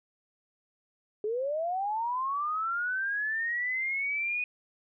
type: linear sweep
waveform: sine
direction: up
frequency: 410 to 2489 Hz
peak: -28 dBFS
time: 1.24-4.44 s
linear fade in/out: 2 ms
effects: none